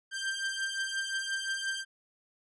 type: beating tone pair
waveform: sawtooth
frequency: 1573 / 1578.7 Hz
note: G6 / G6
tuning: +6 / +12 cents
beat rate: 5.7 Hz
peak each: -33 / -30 dBFS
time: 0.11-1.85 s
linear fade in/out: 50 ms
effects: resampled to 22050 Hz